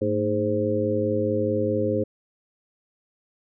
harmonic tone with a mistuned harmonic, 104.7 Hz, G#2, 15 cents sharp, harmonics 1 / 2 / 3 / 4 / 5, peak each -29 / -29 / -28 / -27 / -25 dBFS, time 0.01-2.04 s, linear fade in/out 10 ms, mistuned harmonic 2, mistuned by +110 cents, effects none

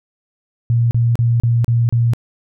sine tone bursts, 117.7 Hz, A#2, 17 cents sharp, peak -11 dBFS, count 6, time 0.7-2.135 s, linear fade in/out 0 ms, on 210 ms, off 35 ms, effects none

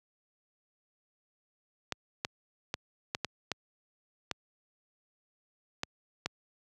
clicks, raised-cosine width 0.2 ms, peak -14 dBFS, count 9, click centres 1.923 / 2.249 / 2.741 / 3.149 / 3.247 / 3.517 / 4.313 / 5.834 / 6.26 s, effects high-pass 80 Hz 12 dB/octave

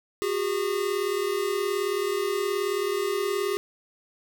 square tone pair together, 367 / 405.8 Hz, F#4 / G#4, -14 / -40 cents, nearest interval major second, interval 174 cents, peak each -30 / -27 dBFS, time 0.22-3.57 s, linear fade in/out 0 ms, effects none

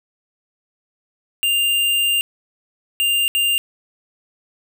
square tone bursts at uneven times, 2797 Hz, F7, 2 cents sharp, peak -16 dBFS, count 3, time 1.43-2.21 / 3-3.28 / 3.35-3.58 s, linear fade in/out 0 ms, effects 7-bit

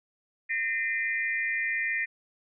sine tone cluster, 1833 / 2054 / 2399 Hz, A#6 / C7 / D7, -30 / -33 / +36 cents, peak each -29 / -31 / -34 dBFS, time 0.49-2.06 s, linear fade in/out 20 ms, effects none

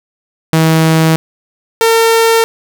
sawtooth tone pair in turn, 160.7 / 454.5 Hz, E3 / A#4, -44 / -44 cents, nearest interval octave + tritone, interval 1800 cents, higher second, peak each -3 dBFS, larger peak neither, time 0.53-1.16 / 1.81-2.44 s, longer neither, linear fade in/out 0 ms, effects none

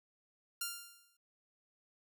5% pulse tone with exponential decay, 1396 Hz, F6, 1 cent flat, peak -23 dBFS, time 0.61-1.17 s, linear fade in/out 5 ms, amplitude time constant 120 ms, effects none

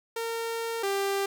sawtooth tone pair in turn, 458.6 / 395.1 Hz, A#4 / G4, -28 / +14 cents, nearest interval minor third, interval 258 cents, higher first, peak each -26 / -22 dBFS, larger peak second, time 0.16-0.83 / 0.83-1.26 s, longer first, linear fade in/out 5 ms, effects none

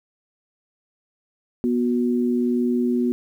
sine tone pair together, 243.9 / 365.4 Hz, B3 / F#4, -21 / -22 cents, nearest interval perfect fifth, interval 699 cents, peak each -19 / -24 dBFS, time 1.64-3.12 s, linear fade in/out 0 ms, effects 9-bit

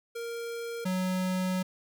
square tone pair in turn, 466.2 / 185.01 Hz, A#4 / F#3, 0 / 0 cents, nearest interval octave + major third, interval 1600 cents, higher first, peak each -35 / -28 dBFS, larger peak second, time 0.15-0.85 / 0.85-1.63 s, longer second, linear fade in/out 10 ms, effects none

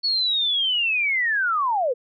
sine linear sweep, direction down, 4435 to 455.6 Hz, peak -19 dBFS, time 0.03-1.94 s, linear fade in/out 20 ms, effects none

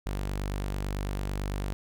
sawtooth tone, 49 Hz, G1, in tune, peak -26 dBFS, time 0.06-1.73 s, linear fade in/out 0 ms, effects none

